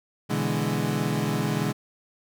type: chord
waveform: 30% pulse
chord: E dominant seventh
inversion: second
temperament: equal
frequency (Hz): 123.47 / 146.83 / 164.81 / 207.7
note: B2 / D3 / E3 / G#3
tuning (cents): 0 / 0 / 0 / 0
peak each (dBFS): -28 / -26 / -28 / -26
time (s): 0.29-1.73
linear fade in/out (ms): 20
effects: none